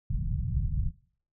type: low-pass noise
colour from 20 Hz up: pink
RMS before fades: -29 dBFS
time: 0.1-0.91 s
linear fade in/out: 5 ms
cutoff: 170 Hz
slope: 48 dB/octave
effects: noise-tail reverb RT60 0.5 s tail -20 dB re dry